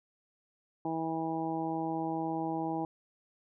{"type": "harmonic tone", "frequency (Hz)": 162.1, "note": "E3", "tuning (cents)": -29, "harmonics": [1, 2, 3, 4, 5, 6], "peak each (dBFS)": [-41, -34, -43, -42, -36, -44], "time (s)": [0.85, 2.85], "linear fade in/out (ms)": 2, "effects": []}